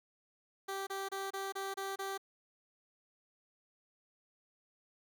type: tone bursts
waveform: 15% pulse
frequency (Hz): 390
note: G4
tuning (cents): -9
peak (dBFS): -31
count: 7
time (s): 0.68-2.178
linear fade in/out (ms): 10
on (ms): 190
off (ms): 28
effects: none